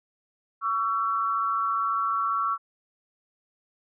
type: tone pair together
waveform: sine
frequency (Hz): 1126.4 / 1341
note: C#6 / E6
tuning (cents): +27 / +29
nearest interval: minor third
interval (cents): 302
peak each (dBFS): -26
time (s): 0.61-2.58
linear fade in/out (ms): 50
effects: none